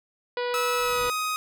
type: harmonic tone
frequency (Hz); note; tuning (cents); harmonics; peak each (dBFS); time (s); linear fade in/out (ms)
488.9; B4; -18; 1 / 2 / 3 / 4 / 5 / 6 / 7 / 8 / 9 / 10; -27 / -33 / -37 / -39 / -41 / -43 / -44 / -45 / -46 / -47; 0.37-1.1; 2
type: noise with exponential growth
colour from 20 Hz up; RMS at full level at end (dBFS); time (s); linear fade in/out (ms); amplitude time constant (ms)
brown; -36; 0.49-1.09; 1; 130
type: tone with pitch glide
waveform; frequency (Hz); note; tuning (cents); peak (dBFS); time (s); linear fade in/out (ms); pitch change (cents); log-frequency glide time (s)
sawtooth; 1297 to 1253.5; E6 to D#6; -28 to +12; -22; 0.54-1.36; 0; -60; 0.81-1.05
effects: none